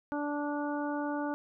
harmonic tone, 291.9 Hz, D4, 10 cents flat, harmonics 1 / 2 / 3 / 4 / 5, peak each -33 / -38 / -38 / -44 / -42 dBFS, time 0.12-1.34 s, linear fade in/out 0 ms, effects none

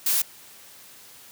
blue noise, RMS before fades -22 dBFS, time 0.06-0.22 s, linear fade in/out 5 ms, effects white hiss -48 dBFS RMS until 1.31 s + high-pass 80 Hz 12 dB/octave

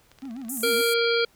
clicks, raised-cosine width 0.2 ms, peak -32 dBFS, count 11, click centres 0.116 / 0.187 / 0.221 / 0.254 / 0.31 / 0.365 / 0.416 / 0.45 / 0.484 / 0.573 / 0.608 s
triangle tone with vibrato, 246.9 Hz, B3, in tune, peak -31 dBFS, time 0.22-0.82 s, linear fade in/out 10 ms, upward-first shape sine, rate 7.1 Hz, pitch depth 200 cents each way
white band-pass noise, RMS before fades -33 dBFS, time 0.49-0.94 s, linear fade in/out 5 ms, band 7100 to 14000 Hz, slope 48 dB/octave
harmonic tone, 466.2 Hz, A#4, in tune, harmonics 1 / 3 / 5 / 7 / 9 / 10, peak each -22 / -27 / -29 / -30 / -32 / -32 dBFS, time 0.63-1.25 s, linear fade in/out 5 ms
effects pink hiss -60 dBFS RMS until 1.35 s

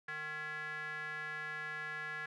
square tone with band-pass filter, 153.2 Hz, D#3, 27 cents flat, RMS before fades -42 dBFS, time 0.08-2.26 s, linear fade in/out 5 ms, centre 1700 Hz, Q 5.8, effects none

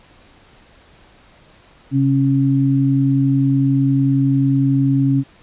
sine tone pair together, 134.45 / 274.4 Hz, C3 / C#4, +47 / -17 cents, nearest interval octave, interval 1236 cents, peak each -15 dBFS, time 1.91-5.24 s, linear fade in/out 50 ms, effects pink hiss -49 dBFS RMS until 5.42 s + resampled to 8000 Hz

